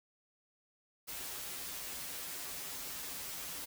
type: noise with comb filter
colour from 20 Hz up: white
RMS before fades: -43 dBFS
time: 1.07-3.66 s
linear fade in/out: 20 ms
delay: 9.1 ms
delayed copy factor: -0.95
effects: none